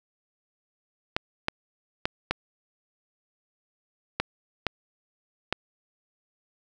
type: clicks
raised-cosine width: 0.3 ms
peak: -8 dBFS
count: 7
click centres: 1.165 / 1.484 / 2.055 / 2.31 / 4.2 / 4.667 / 5.526 s
effects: none